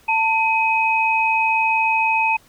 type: tone pair together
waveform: sine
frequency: 893.1 / 2526 Hz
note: A5 / D#7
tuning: +26 / +26 cents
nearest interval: octave + tritone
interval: 1800 cents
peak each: -18 dBFS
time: 0.08-2.37 s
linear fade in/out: 10 ms
effects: pink hiss -53 dBFS RMS until 2.48 s